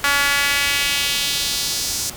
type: tone with high-pass filter sweep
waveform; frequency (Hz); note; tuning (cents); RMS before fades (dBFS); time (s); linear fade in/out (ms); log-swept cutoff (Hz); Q
sawtooth; 283.3; C#4; +38; -20; 0.04-2.1; 2; 1400 to 6100; 1.6
effects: pink hiss -35 dBFS RMS until 2.16 s